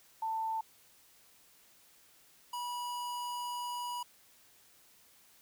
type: tone pair in turn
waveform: sine / square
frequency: 890 / 972.9 Hz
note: A5 / B5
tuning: +20 / -26 cents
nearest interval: major second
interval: 154 cents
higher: second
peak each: -32 / -37 dBFS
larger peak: first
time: 0.22-0.61 / 2.53-4.03 s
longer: second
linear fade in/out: 5 ms
effects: white hiss -63 dBFS RMS until 5.41 s